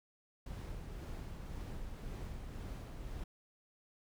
brown noise with tremolo, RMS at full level -43 dBFS, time 0.46-3.24 s, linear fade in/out 5 ms, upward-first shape sine, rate 1.9 Hz, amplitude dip 30%, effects none

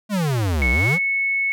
square exponential two-way sweep, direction down then up, 220 to 58.3 to 194.6 Hz, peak -19 dBFS, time 0.09-0.99 s, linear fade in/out 50 ms, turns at 0.7 s
sine tone, 2203 Hz, C#7, 11 cents flat, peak -18 dBFS, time 0.62-1.52 s, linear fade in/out 0 ms
effects none

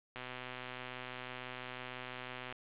click train, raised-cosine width 0.3 ms, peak -27 dBFS, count 299, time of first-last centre 0.16-2.525 s, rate 126 Hz, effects resampled to 8000 Hz + 9-bit

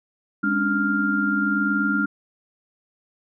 sine tone cluster, 204.3 / 271.9 / 292.9 / 1398 Hz, G#3 / C#4 / D4 / F6, -28 / -33 / -5 / +1 cents, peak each -24 / -30 / -25 / -22 dBFS, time 0.43-2.06 s, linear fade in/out 10 ms, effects none

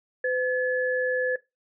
sine tone pair together, 506.9 / 1714 Hz, B4 / A6, +45 / -46 cents, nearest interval octave + major sixth, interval 2109 cents, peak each -25 dBFS, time 0.24-1.36 s, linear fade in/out 5 ms, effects noise-tail reverb RT60 0.2 s tail -18 dB re dry

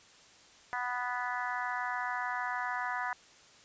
harmonic tone, 246.9 Hz, B3, in tune, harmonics 3 / 4 / 5 / 6 / 7 / 8, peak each -39 / -37 / -41 / -40 / -39 / -43 dBFS, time 0.73-3.13 s, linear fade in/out 0 ms, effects white hiss -58 dBFS RMS until 3.64 s + resampled to 16000 Hz

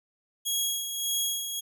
15% pulse tone with tremolo, 3309 Hz, G#7, 7 cents flat, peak -18 dBFS, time 0.45-1.61 s, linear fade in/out 20 ms, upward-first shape sine, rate 1.7 Hz, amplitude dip 55%, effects none

